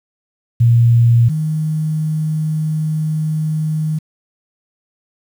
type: tone pair in turn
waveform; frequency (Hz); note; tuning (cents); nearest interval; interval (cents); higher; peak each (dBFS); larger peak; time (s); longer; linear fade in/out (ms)
sine; 117.8 / 155.62; A#2 / D#3; +19 / +1; perfect fourth; 482; second; -7 / -15; first; 0.6-1.29 / 1.29-3.99; second; 10
effects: 7-bit